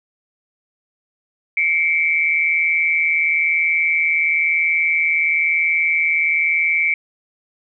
sine tone pair together, 2150 / 2311 Hz, C7 / D7, +47 / -28 cents, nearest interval minor second, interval 125 cents, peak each -19 / -16 dBFS, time 1.57-6.94 s, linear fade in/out 2 ms, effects none

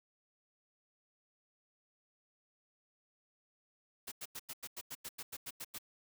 white noise bursts, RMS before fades -44 dBFS, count 13, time 4.07-5.786 s, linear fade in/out 10 ms, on 48 ms, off 91 ms, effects none

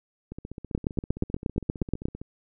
two click trains, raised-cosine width 3 ms, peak -24 / -11 dBFS, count 30 / 12, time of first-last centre 0.32-2.215 / 0.75-2.055 s, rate 15.3 / 8.43 Hz, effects none

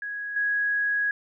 sine tone with level steps, 1661.2 Hz, G#6, in tune, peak -30 / -22 dBFS, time 0.02-1.11 s, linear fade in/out 2 ms, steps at 0.36 s, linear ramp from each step 5 ms, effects none

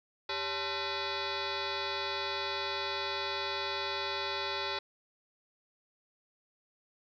sine tone with frequency modulation, 1525 Hz, G6, 48 cents flat, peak -32 dBFS, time 0.29-4.79 s, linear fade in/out 5 ms, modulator 480 Hz, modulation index 6.2, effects 12-bit

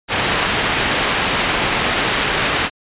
white low-pass noise, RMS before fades -18 dBFS, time 0.08-2.7 s, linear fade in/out 50 ms, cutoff 2900 Hz, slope 12 dB/octave, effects resampled to 8000 Hz

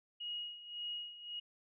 sine tone with tremolo, 2887 Hz, F#7, 43 cents flat, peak -38 dBFS, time 0.2-1.4 s, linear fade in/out 10 ms, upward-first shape sine, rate 1.8 Hz, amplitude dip 75%, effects none

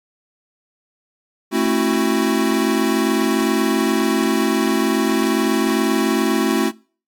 square chord, F# half-diminished seventh, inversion first, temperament equal with one note detuned, 220 / 267.4 / 329.6 / 370 Hz, A3 / C4 / E4 / F#4, 0 / +38 / 0 / 0 cents, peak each -22 dBFS, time 1.51-6.72 s, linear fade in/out 50 ms, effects noise-tail reverb RT60 0.4 s tail -23 dB re dry + AAC 64 kbps

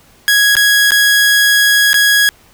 sawtooth tone with dropouts, 1661.2 Hz, G#6, in tune, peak -4 dBFS, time 0.28-2.29 s, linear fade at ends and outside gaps 0 ms, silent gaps 0.553-0.567 / 0.907-0.919 / 1.931-1.942 s, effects pink hiss -47 dBFS RMS until 2.53 s

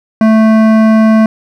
sine tone with hard clipping, 220 Hz, A3, in tune, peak -6 dBFS, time 0.21-1.26 s, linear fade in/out 2 ms, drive 14 dB, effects none

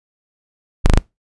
sawtooth tone, 25.96 Hz, G#0, in tune, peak -5 dBFS, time 0.84-0.99 s, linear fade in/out 10 ms, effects noise-tail reverb RT60 0.2 s tail -24 dB re dry + resampled to 24000 Hz

